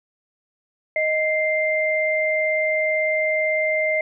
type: tone pair together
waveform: sine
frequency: 624 / 2094 Hz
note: D#5 / C7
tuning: +5 / +1 cents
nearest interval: octave + major sixth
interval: 2096 cents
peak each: -21 dBFS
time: 0.96-4.01 s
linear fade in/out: 2 ms
effects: none